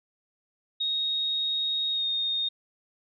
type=tone with pitch glide; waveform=sine; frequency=3750 to 3692 Hz; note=A#7 to A#7; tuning=+10 to -17 cents; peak=-25 dBFS; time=0.8-2.49 s; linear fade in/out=10 ms; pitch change=-27 cents; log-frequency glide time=1.91-2.05 s; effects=none

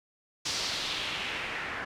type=noise with low-pass filter sweep; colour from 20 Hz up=white; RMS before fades=-34 dBFS; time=0.45-1.85 s; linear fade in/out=10 ms; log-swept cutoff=5300 to 1700 Hz; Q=2.1; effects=none

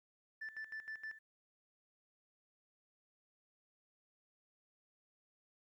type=tone with tremolo; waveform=sine; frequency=1760 Hz; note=A6; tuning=in tune; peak=-40 dBFS; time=0.41-1.19 s; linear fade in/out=10 ms; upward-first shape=square; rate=6.4 Hz; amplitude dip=80%; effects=tanh soft clip ceiling -40 dBFS + 13-bit

